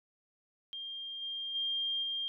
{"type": "tone with level steps", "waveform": "sine", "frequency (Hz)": 3202, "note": "G7", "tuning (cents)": 36, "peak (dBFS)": [-39, -36, -31, -33], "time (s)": [0.73, 2.28], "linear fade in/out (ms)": 0, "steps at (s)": [1.21, 1.54, 2.02], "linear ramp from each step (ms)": 20, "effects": []}